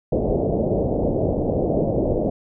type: low-pass noise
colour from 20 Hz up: white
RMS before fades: -21 dBFS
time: 0.12-2.3 s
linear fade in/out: 5 ms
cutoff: 640 Hz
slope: 48 dB/octave
effects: none